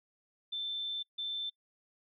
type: tone bursts at uneven times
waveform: sine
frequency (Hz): 3545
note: A7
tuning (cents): +12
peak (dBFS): -34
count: 2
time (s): 0.52-1.03 / 1.18-1.5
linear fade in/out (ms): 10
effects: noise-tail reverb RT60 0.1 s tail -24 dB re dry